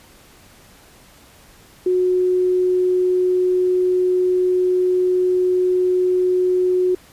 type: tone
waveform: sine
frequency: 365.2 Hz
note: F#4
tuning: 23 cents flat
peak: -14 dBFS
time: 1.86-6.95 s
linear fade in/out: 5 ms
effects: pink hiss -48 dBFS RMS until 7.12 s + resampled to 32000 Hz